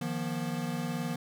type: chord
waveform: square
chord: Eb suspended second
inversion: none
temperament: equal with one note detuned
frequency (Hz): 155.56 / 174.61 / 239.1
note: Eb3 / F3 / Bb3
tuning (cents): 0 / 0 / +44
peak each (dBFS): -37 / -37 / -36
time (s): 0.01-1.16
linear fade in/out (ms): 5
effects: none